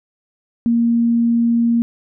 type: tone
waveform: sine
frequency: 233.7 Hz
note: A#3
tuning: 5 cents sharp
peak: -12 dBFS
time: 0.66-1.82 s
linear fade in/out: 0 ms
effects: none